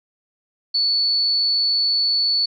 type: tone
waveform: sine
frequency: 4447 Hz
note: C#8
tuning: 5 cents sharp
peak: -16 dBFS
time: 0.74-2.46 s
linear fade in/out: 10 ms
effects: none